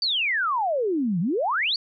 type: exponential two-way sweep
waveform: sine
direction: down then up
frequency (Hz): 4699 to 159.7 to 4699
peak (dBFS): -21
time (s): 0.02-1.76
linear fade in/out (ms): 2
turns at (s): 1.2
effects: none